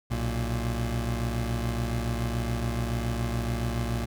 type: tone pair together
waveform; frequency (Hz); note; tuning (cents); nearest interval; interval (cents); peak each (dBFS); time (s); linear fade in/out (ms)
25% pulse; 61.74 / 116.41; B1 / A#2; 0 / -2; major seventh; 1098; -26; 0.1-4.06; 20
effects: none